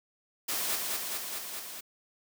white noise with echo, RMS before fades -32 dBFS, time 0.48-0.76 s, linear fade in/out 10 ms, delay 210 ms, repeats 5, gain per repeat -2 dB, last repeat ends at 1.81 s, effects high-pass 200 Hz 12 dB/octave

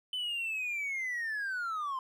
triangle linear sweep, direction down, 3040 to 1022 Hz, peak -30 dBFS, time 0.13-1.99 s, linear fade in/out 2 ms, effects tanh soft clip ceiling -27 dBFS

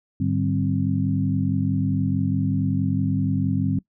sine tone cluster, 101.9 / 148.1 / 192.8 / 263.1 Hz, G#2 / D3 / G3 / C4, -32 / +15 / -28 / +10 cents, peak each -25 dBFS, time 0.2-3.79 s, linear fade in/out 5 ms, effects noise-tail reverb RT60 0.1 s tail -21 dB re dry

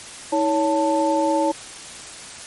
sine tone cluster, 319.9 / 561 / 885 Hz, D#4 / C#5 / A5, +48 / +21 / +10 cents, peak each -21 dBFS, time 0.32-1.52 s, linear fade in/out 10 ms, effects white hiss -37 dBFS RMS until 2.46 s + MP3 48 kbps

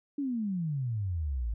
sine exponential sweep, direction down, 293.7 to 52.5 Hz, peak -29 dBFS, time 0.18-1.54 s, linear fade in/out 5 ms, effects none

